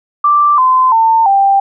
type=tone with pitch steps; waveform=sine; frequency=1174.7 / 1028.6 / 900.6 / 788.6 Hz; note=D6 / C6 / A5 / G5; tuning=0 / -30 / +40 / +10 cents; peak=-6 dBFS; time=0.24-1.6 s; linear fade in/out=5 ms; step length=340 ms; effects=none